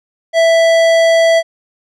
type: tone with tanh clipping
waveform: sine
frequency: 660 Hz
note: E5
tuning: 2 cents sharp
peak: -9 dBFS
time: 0.33-1.43 s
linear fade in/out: 50 ms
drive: 17 dB
effects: none